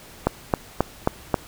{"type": "click train", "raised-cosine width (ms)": 1, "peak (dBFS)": -3, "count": 5, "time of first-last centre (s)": [0.27, 1.342], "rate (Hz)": 3.73, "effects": ["pink hiss -45 dBFS RMS until 1.47 s"]}